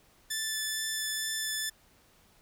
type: tone with vibrato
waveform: 10% pulse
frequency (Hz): 1753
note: A6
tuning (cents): -7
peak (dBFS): -22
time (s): 0.3-1.7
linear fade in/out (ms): 10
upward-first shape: sine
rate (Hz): 2.2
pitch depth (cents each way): 8
effects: pink hiss -63 dBFS RMS until 2.41 s